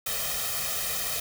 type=noise with comb filter; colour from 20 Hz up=white; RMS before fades=-30 dBFS; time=0.06-1.2 s; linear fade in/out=5 ms; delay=1.6 ms; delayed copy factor=+0.95; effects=none